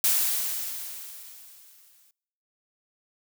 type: noise with exponential decay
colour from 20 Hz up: blue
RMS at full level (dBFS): -21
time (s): 0.04-2.11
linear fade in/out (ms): 1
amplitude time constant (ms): 450
effects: noise-tail reverb RT60 0.9 s tail -26 dB re dry